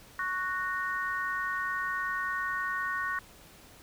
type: chord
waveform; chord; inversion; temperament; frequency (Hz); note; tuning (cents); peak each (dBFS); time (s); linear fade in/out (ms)
sine; F# major; second; just; 1110 / 1480 / 1850; C#6 / F#6 / A#6; +2 / 0 / -14; -34; 0.19-3.19; 2
effects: pink hiss -54 dBFS RMS until 3.82 s